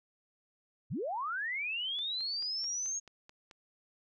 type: linear sweep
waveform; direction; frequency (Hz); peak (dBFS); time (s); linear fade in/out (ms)
sine; up; 78 to 6610; -33; 0.9-3; 20
type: click train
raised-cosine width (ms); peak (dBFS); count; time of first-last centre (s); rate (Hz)
0.2; -35; 8; 1.99-3.512; 4.6
effects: none